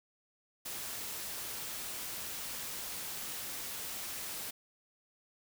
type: noise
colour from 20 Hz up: white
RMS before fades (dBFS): -41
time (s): 0.65-4.51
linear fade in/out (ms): 10
effects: none